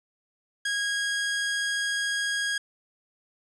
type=tone; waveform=sawtooth; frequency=1641 Hz; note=G#6; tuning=21 cents flat; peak=-22 dBFS; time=0.65-2.58 s; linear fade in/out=5 ms; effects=resampled to 22050 Hz